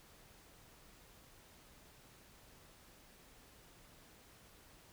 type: silence
effects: pink hiss -62 dBFS RMS until 4.92 s